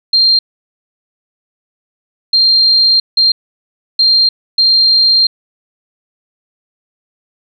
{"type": "tone bursts at uneven times", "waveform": "sine", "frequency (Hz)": 4186, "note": "C8", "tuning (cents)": 0, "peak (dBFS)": -6, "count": 5, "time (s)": [[0.13, 0.39], [2.33, 3], [3.17, 3.32], [3.99, 4.29], [4.58, 5.27]], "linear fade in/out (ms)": 5, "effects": []}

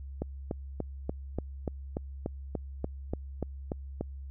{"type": "click train", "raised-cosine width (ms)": 2, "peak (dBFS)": -18, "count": 14, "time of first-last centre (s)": [0.22, 4.01], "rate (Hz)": 3.43, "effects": ["added 68 Hz sine -39 dBFS peak until 4.3 s"]}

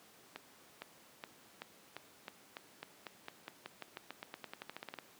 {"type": "accelerating click train", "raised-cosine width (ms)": 0.3, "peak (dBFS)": -27, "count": 26, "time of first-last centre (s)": [0.36, 4.987], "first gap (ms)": 460, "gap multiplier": 0.91, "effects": ["pink hiss -61 dBFS RMS until 5.19 s", "high-pass 200 Hz 12 dB/octave"]}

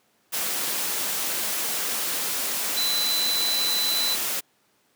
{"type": "tone in noise", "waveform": "sine", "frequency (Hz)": 4007, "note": "B7", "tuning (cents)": 24, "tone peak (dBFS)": -23, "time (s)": [2.76, 4.16], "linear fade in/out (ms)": 20, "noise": "white", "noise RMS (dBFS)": -27, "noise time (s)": [0.32, 4.41], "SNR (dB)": 1, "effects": ["pink hiss -65 dBFS RMS until 4.95 s", "high-pass 200 Hz 12 dB/octave"]}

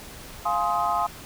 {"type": "chord", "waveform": "sine", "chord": "F minor seventh", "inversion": "none", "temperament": "just", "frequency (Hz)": [698.5, 838.1, 1047.7, 1257.2], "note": ["F5", "Ab5", "C6", "Eb6"], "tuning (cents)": [0, 16, 2, 18], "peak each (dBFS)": -27, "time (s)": [0.45, 1.07], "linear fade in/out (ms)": 10, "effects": ["pink hiss -42 dBFS RMS until 1.25 s"]}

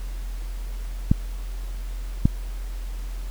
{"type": "clicks", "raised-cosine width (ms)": 5, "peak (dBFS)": -3, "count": 2, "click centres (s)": [1.115, 2.255], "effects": ["added 43 Hz sine -28 dBFS peak until 3.3 s", "pink hiss -47 dBFS RMS until 3.3 s"]}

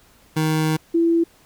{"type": "tone pair in turn", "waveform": ["25% pulse", "sine"], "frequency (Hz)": [156.8, 334.5], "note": ["D#3", "E4"], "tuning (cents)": [14, 25], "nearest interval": "octave + minor second", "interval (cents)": 1311, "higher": "second", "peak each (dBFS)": -14, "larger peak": "neither", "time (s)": [[0.36, 0.77], [0.94, 1.24]], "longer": "first", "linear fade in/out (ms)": 10, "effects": ["pink hiss -54 dBFS RMS until 1.45 s"]}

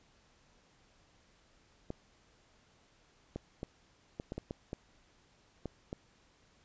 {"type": "clicks", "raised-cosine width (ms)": 2, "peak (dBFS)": -25, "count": 10, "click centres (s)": [1.904, 3.36, 3.631, 4.199, 4.321, 4.38, 4.509, 4.731, 5.657, 5.929], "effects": ["pink hiss -67 dBFS RMS until 6.64 s", "resampled to 16000 Hz"]}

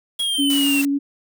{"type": "noise with exponential decay", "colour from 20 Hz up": "white", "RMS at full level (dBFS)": -35, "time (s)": [0.19, 0.37], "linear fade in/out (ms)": 5, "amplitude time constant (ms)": 37}
{"type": "linear sweep", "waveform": "square", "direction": "down", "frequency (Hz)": [3322, 2688], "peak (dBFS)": -20, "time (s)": [0.19, 0.82], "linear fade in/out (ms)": 10}
{"type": "tone with vibrato", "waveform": "sine", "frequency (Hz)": 281, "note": "C#4", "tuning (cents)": 24, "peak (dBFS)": -17, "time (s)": [0.38, 0.99], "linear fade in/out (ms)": 20, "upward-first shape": "sine", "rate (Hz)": 11, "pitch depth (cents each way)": 10}
{"type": "high-pass noise", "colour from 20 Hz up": "white", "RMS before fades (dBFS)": -29, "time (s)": [0.5, 0.85], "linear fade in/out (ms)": 0, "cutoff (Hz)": 180, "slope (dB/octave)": 12}
{"effects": []}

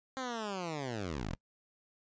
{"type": "linear sweep", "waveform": "10% pulse", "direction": "down", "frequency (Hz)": [266.9, 34.07], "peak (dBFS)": -28, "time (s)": [0.17, 1.35], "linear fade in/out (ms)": 0, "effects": ["noise-tail reverb RT60 0.1 s tail -25 dB re dry", "resampled to 16000 Hz"]}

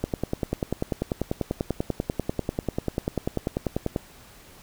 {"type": "click train", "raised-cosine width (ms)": 2, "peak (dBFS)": -11, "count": 41, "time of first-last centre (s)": [0.04, 3.962], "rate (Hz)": 10.2, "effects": ["pink hiss -50 dBFS RMS until 4.62 s"]}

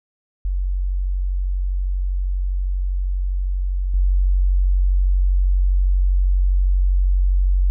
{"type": "tone with level steps", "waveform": "sine", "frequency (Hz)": 46.25, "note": "F#1", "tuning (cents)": 0, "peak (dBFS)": [-18, -13], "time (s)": [0.45, 7.7], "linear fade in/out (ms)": 0, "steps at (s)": 3.94, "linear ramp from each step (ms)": 2, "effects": []}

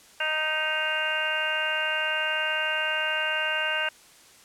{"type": "harmonic tone with a mistuned harmonic", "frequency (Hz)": 310.4, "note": "D#4", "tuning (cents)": -4, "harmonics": [2, 3, 4, 5, 6, 7, 8, 9], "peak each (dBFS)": [-34, -36, -38, -28, -38, -37, -36, -29], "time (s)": [0.2, 3.89], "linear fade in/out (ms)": 5, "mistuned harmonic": 6, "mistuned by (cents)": 30, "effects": ["white hiss -53 dBFS RMS until 4.44 s", "low-pass 10000 Hz 12 dB/octave"]}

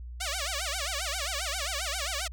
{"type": "tone with vibrato", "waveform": "5% pulse", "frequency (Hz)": 656, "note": "E5", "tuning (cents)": -9, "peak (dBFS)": -19, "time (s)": [0.2, 2.28], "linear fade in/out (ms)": 10, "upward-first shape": "sine", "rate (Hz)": 7.5, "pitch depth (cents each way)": 290, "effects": ["added 60 Hz sine -38 dBFS peak until 2.32 s"]}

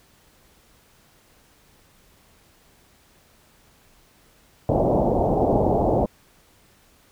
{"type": "low-pass noise", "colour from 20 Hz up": "white", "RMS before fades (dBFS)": -20, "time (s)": [4.69, 6.06], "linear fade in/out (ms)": 2, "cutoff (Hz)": 790, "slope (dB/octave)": 48, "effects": ["pink hiss -57 dBFS RMS until 7.11 s"]}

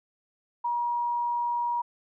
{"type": "tone", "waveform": "sine", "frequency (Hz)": 955, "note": "A#5", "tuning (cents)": 42, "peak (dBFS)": -25, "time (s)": [0.64, 1.82], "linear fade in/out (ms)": 10, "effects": []}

